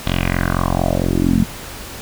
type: tone with low-pass filter sweep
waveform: 10% pulse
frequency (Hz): 44.46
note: F1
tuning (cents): +32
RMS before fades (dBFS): -17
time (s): 0.05-1.45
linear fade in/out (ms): 20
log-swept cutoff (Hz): 3700 to 200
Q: 4.1
effects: pink hiss -32 dBFS RMS until 2.01 s